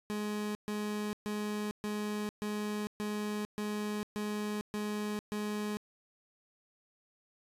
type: tone bursts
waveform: 30% pulse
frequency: 209.6 Hz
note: G#3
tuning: 16 cents sharp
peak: -31 dBFS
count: 10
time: 0.1-5.77 s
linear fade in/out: 0 ms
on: 450 ms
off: 130 ms
effects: resampled to 32000 Hz + 11-bit